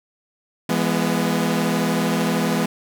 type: chord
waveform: sawtooth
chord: E major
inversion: none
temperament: equal with one note detuned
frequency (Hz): 168.86 / 207.7 / 246.9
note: E3 / G#3 / B3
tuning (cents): +42 / 0 / 0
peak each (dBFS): -19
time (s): 0.69-2.66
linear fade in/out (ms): 5
effects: none